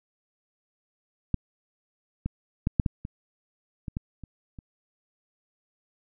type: clicks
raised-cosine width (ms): 5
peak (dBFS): -11 / -16 / -11 / -7 / -12 / -22 / -21 / -17 / -28 / -29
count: 10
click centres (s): 1.343 / 2.26 / 2.671 / 2.798 / 2.862 / 3.051 / 3.882 / 3.969 / 4.237 / 4.588
effects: none